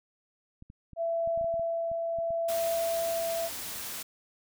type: clicks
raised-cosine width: 5 ms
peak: -35 dBFS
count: 12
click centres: 0.624 / 0.701 / 0.933 / 1.275 / 1.376 / 1.412 / 1.444 / 1.541 / 1.596 / 1.916 / 2.187 / 2.306 s
type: tone with tremolo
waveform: sine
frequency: 668 Hz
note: E5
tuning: 23 cents sharp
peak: -26 dBFS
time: 0.96-3.5 s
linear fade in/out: 50 ms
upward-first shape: triangle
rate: 0.73 Hz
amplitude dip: 30%
type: noise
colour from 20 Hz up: white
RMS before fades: -38 dBFS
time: 2.48-4.03 s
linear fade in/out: 10 ms
effects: none